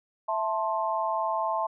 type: chord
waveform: sine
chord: A minor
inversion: second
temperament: just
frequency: 660 / 880 / 1056 Hz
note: E5 / A5 / C6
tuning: +2 / 0 / +16 cents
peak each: -30 / -29 / -30 dBFS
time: 0.28-1.67 s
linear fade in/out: 10 ms
effects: none